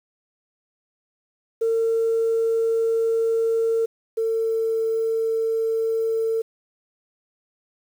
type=tone pair in turn; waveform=sine; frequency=454 / 449.8 Hz; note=A#4 / A4; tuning=-46 / +38 cents; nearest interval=unison; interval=16 cents; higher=first; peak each=-17 / -19 dBFS; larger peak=first; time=1.61-3.86 / 4.17-6.42 s; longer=neither; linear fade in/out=10 ms; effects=tanh soft clip ceiling -14 dBFS + 8-bit